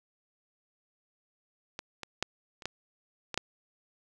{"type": "clicks", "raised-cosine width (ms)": 0.2, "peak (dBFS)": [-20, -21, -11, -29, -15, -18, -10], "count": 7, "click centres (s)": [1.791, 2.033, 2.226, 2.622, 2.656, 3.343, 3.376], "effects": []}